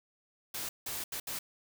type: noise bursts at uneven times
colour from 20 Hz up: white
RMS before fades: -38 dBFS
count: 4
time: 0.54-0.69 / 0.86-1.04 / 1.12-1.2 / 1.27-1.39 s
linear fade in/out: 5 ms
effects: none